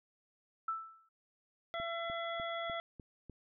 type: tone with exponential decay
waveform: sine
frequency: 1322 Hz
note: E6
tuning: 5 cents sharp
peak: -31 dBFS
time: 0.68-1.09 s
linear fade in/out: 5 ms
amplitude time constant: 88 ms
type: harmonic tone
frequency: 673 Hz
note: E5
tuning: 36 cents sharp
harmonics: 1 / 2 / 3 / 5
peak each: -39 / -42 / -44 / -46 dBFS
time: 1.74-2.8 s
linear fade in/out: 0 ms
type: click train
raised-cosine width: 3 ms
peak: -36 dBFS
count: 6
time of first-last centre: 1.8-3.297 s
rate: 3.34 Hz
effects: none